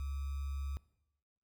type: tone with sample-and-hold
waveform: sine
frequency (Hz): 69.3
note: C#2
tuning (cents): 0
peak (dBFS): -36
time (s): 0-0.77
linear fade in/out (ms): 0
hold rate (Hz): 1225
effects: noise-tail reverb RT60 0.9 s tail -20 dB re dry